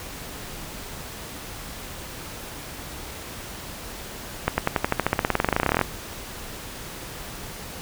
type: accelerating click train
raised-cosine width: 0.5 ms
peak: -4 dBFS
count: 27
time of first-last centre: 4.48-5.813 s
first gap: 100 ms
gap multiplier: 0.94
effects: pink hiss -37 dBFS RMS until 7.81 s